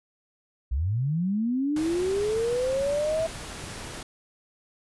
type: linear sweep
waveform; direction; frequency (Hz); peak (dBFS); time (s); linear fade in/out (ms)
sine; up; 56.5 to 657; -23; 0.71-3.27; 10
type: noise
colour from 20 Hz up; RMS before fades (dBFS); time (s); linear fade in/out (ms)
pink; -38; 1.76-4.03; 5
type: clicks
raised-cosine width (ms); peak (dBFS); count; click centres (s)
5; -29; 11; 2.018 / 2.173 / 2.206 / 2.287 / 2.363 / 2.529 / 2.728 / 2.812 / 2.865 / 3.204 / 3.64
effects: resampled to 24000 Hz